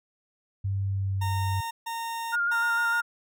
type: tone with pitch glide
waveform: sine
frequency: 98 to 96.82 Hz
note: G2 to G2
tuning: 0 to -21 cents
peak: -25 dBFS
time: 0.64-1.61 s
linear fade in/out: 10 ms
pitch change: -21 cents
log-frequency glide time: 0.85-1.14 s
type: tone bursts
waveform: 40% pulse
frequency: 920 Hz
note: A#5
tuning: 23 cents flat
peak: -30 dBFS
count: 3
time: 1.21-3.01 s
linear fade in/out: 10 ms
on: 500 ms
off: 150 ms
type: tone with vibrato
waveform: sine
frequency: 1413 Hz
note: F6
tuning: 20 cents sharp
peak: -23 dBFS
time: 2.32-3.02 s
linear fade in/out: 20 ms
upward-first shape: square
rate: 6.6 Hz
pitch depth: 18 cents each way
effects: none